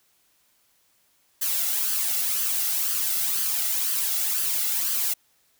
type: noise with flanger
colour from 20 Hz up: blue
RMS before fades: -25 dBFS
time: 1.41-5.14 s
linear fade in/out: 10 ms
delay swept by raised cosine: 0.64 to 1.49 ms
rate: 2 Hz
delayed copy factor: +0.5
effects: white hiss -65 dBFS RMS until 5.59 s